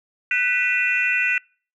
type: tone cluster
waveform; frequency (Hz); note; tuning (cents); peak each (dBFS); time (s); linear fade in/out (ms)
sine; 1497 / 1970 / 2446 / 2694; F#6 / B6 / D#7 / E7; +20 / -5 / -30 / +37; -23; 0.31-1.38; 2
effects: noise-tail reverb RT60 0.4 s tail -26 dB re dry + tanh soft clip ceiling -7 dBFS